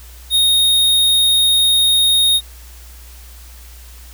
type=tone; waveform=square; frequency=3718 Hz; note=A#7; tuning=5 cents flat; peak=-11 dBFS; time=0.3-2.41 s; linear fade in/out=50 ms; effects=added 60 Hz sine -36 dBFS peak until 4.13 s + white hiss -43 dBFS RMS until 4.13 s